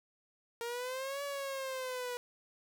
sawtooth exponential two-way sweep, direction up then down, 463.8 to 570 to 486.4 Hz, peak -33 dBFS, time 0.61-2.17 s, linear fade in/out 0 ms, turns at 1.23 s, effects none

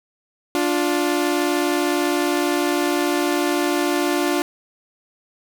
sawtooth tone pair together, 292.7 / 352.5 Hz, D4 / F4, -6 / +16 cents, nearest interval minor third, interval 322 cents, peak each -17 dBFS, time 0.55-4.42 s, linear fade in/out 0 ms, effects 7-bit

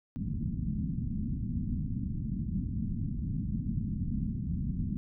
white low-pass noise, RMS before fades -33 dBFS, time 0.16-4.97 s, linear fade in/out 0 ms, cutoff 240 Hz, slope 48 dB/octave, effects none

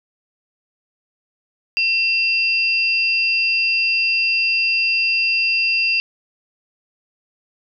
sine tone pair together, 2700 / 4811 Hz, E7 / D8, +41 / +41 cents, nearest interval minor seventh, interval 1000 cents, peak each -16 / -22 dBFS, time 1.77-6 s, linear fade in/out 0 ms, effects none

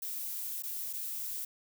violet noise with dropouts, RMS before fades -38 dBFS, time 0.02-1.45 s, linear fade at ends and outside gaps 5 ms, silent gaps 0.624-0.634 / 0.93-0.933 s, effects none

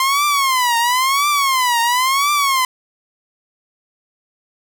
sawtooth tone with vibrato, 1046.5 Hz, C6, in tune, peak -10 dBFS, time 0-2.65 s, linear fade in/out 2 ms, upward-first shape triangle, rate 0.97 Hz, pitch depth 220 cents each way, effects none

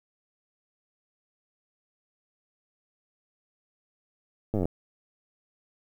slowing click train, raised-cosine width 2 ms, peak -15 dBFS, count 12, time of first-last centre 4.54-4.655 s, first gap 9 ms, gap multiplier 1.03, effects 9-bit

